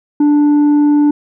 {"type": "tone with tanh clipping", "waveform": "sine", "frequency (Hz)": 293.7, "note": "D4", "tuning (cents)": 0, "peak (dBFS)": -8, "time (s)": [0.2, 1.11], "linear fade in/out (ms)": 5, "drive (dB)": 4, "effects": []}